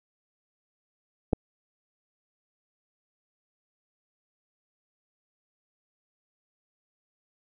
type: clicks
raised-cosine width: 2 ms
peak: -30 / -8 dBFS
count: 2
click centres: 1.328 / 1.332 s
effects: none